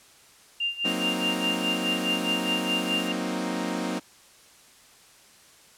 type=tone with tremolo; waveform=sine; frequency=2794 Hz; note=F7; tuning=in tune; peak=-23 dBFS; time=0.6-3.12 s; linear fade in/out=5 ms; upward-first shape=sine; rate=4.8 Hz; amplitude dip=85%
type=chord; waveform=sawtooth; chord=C half-diminished seventh; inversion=second; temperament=equal; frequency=185 / 233.1 / 261.6 / 311.1 Hz; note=Gb3 / Bb3 / C4 / Eb4; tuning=0 / 0 / 0 / 0 cents; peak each=-29 dBFS; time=0.84-4 s; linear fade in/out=20 ms
type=noise; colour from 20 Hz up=blue; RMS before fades=-39 dBFS; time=0.86-3.09 s; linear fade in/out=20 ms
effects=white hiss -54 dBFS RMS until 5.77 s + low-pass 10000 Hz 12 dB/octave